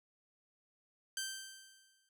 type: tone with exponential decay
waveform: 10% pulse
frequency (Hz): 1561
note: G6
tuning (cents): -8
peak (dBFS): -27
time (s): 1.17-2.09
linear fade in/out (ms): 2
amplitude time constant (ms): 200
effects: none